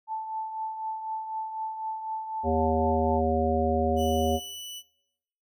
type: tone with tremolo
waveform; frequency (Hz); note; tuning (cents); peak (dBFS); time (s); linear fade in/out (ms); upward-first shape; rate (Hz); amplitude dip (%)
sine; 879; A5; -2; -28; 0.07-3.22; 50; triangle; 4; 55
type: harmonic tone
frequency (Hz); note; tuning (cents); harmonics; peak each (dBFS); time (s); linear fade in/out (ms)
79.7; D#2; +42; 1 / 3 / 5 / 7 / 9; -29 / -29 / -29 / -29 / -29; 2.43-4.4; 50
type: tone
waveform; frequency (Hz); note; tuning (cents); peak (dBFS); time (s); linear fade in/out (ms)
sawtooth; 2969; F#7; +5; -34; 3.96-4.83; 50
effects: noise-tail reverb RT60 0.9 s tail -23 dB re dry